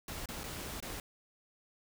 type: noise with dropouts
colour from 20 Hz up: pink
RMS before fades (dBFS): -42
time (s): 0.08-1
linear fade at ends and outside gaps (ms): 2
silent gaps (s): 0.258-0.287 / 0.435-0.439 / 0.803-0.825
effects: none